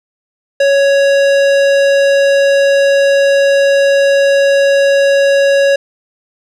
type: tone with tanh clipping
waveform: sine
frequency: 556 Hz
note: C#5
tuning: 5 cents sharp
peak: -9 dBFS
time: 0.6-5.76 s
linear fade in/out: 5 ms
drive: 18 dB
effects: none